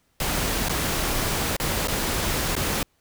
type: noise with dropouts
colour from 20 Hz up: pink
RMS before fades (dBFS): -25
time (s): 0.2-2.83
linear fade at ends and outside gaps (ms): 2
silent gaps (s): 0.686-0.694 / 1.566-1.599 / 1.874-1.882 / 2.554-2.564
effects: pink hiss -67 dBFS RMS until 3 s